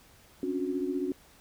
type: tone cluster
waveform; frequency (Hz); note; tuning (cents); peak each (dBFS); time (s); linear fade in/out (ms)
sine; 272.2 / 287.1 / 363.9; C#4 / D4 / F#4; -31 / -39 / -29; -33 / -34 / -32; 0.43-1.12; 2
effects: pink hiss -58 dBFS RMS until 1.4 s